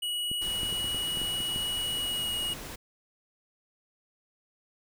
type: tone with pitch glide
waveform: square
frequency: 2918 to 2889 Hz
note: F#7 to F#7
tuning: -25 to -42 cents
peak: -30 dBFS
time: 0.02-2.54 s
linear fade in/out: 10 ms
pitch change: -17 cents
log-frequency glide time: 1.92-2.36 s
type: clicks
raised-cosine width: 3 ms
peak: -26 dBFS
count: 9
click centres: 0.315 / 0.633 / 0.727 / 0.844 / 0.946 / 1.172 / 1.216 / 1.404 / 1.561 s
type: noise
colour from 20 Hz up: pink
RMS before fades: -41 dBFS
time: 0.41-2.76 s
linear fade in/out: 10 ms
effects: none